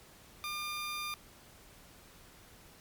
15% pulse tone, 1200 Hz, D6, 37 cents sharp, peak -30 dBFS, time 0.44-1.14 s, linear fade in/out 0 ms, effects pink hiss -57 dBFS RMS until 2.8 s + MP3 96 kbps

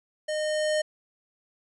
square tone with level ramp, 613 Hz, D#5, 26 cents flat, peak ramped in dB -28 to -23 dBFS, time 0.28-0.82 s, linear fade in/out 10 ms, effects resampled to 24000 Hz

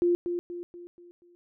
sine tone with echo, 349.2 Hz, F4, in tune, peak -20 dBFS, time 0.02-0.15 s, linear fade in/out 0 ms, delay 240 ms, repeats 5, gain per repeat -7 dB, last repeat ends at 1.35 s, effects none

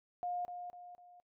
sine tone with echo, 711 Hz, F5, 31 cents sharp, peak -35 dBFS, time 0.23-0.45 s, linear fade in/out 0 ms, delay 250 ms, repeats 3, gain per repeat -7 dB, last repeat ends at 1.2 s, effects noise-tail reverb RT60 0.1 s tail -24 dB re dry

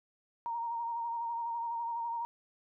sine tone with vibrato, 932.3 Hz, A#5, in tune, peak -33 dBFS, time 0.46-2.25 s, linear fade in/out 0 ms, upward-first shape sine, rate 12 Hz, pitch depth 29 cents each way, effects none

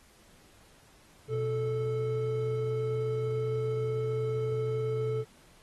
triangle tone pair together, 122.8 / 437.6 Hz, B2 / A4, -9 / -9 cents, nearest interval octave + minor seventh, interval 2200 cents, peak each -30 / -28 dBFS, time 1.28-5.25 s, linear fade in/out 50 ms, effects pink hiss -60 dBFS RMS until 5.62 s + AAC 32 kbps

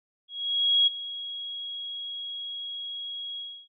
sine tone with ADSR envelope, 3309 Hz, G#7, 7 cents flat, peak -17 dBFS, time 0.28-3.68 s, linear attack 590 ms, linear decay 15 ms, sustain -16 dB, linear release 300 ms, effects none

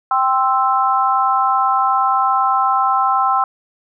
sine chord, C major, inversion second, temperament equal, 784 / 1046.5 / 1318.5 Hz, G5 / C6 / E6, 0 / 0 / 0 cents, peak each -17 dBFS, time 0.11-3.44 s, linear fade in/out 2 ms, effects none

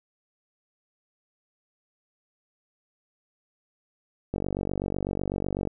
click train, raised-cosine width 2 ms, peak -15 dBFS, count 65, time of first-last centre 4.34-5.673 s, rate 48 Hz, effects none

